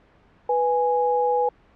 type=tone pair together; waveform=sine; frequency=493.5 / 830 Hz; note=B4 / G#5; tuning=-1 / -1 cents; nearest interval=major sixth; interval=900 cents; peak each=-21 dBFS; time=0.49-1.49 s; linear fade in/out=5 ms; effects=pink hiss -56 dBFS RMS until 1.75 s + low-pass 2000 Hz 12 dB/octave